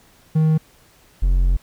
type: tone pair in turn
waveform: triangle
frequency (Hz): 157.2 / 44.55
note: D#3 / F1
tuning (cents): +18 / +35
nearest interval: octave + minor seventh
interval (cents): 2183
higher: first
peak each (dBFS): -11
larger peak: neither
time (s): 0.35-0.58 / 1.22-1.57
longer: second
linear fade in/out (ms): 10
effects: pink hiss -53 dBFS RMS until 1.62 s